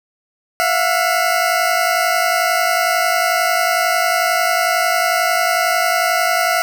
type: tone pair together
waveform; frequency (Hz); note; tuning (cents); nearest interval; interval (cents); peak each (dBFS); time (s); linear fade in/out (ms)
20% pulse; 670 / 721.1; E5 / F#5; +28 / -45; minor second; 127; -12; 0.6-6.62; 0
effects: 7-bit